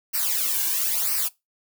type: noise with flanger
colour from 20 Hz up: blue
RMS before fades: -24 dBFS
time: 0.13-1.29 s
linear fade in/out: 20 ms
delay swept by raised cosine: 0.28 to 1.58 ms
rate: 1 Hz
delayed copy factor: -0.95
effects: noise-tail reverb RT60 0.2 s tail -21 dB re dry